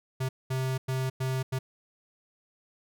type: tone bursts at uneven times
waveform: square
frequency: 130.81 Hz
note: C3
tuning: in tune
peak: -28 dBFS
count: 5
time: 0.2-0.29 / 0.5-0.78 / 0.88-1.1 / 1.2-1.43 / 1.52-1.59 s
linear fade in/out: 10 ms
effects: none